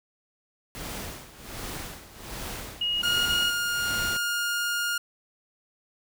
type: noise with tremolo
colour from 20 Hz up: pink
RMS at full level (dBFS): -35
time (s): 0.75-4.17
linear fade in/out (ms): 0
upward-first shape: sine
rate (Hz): 1.3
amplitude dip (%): 80
type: tone bursts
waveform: sine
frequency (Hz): 2878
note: F#7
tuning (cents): -49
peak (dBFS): -24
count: 3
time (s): 2.81-3.5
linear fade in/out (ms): 5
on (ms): 210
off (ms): 30
type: tone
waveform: sawtooth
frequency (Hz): 1418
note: F6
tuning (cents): +26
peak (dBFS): -22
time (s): 3.03-4.98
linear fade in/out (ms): 5
effects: none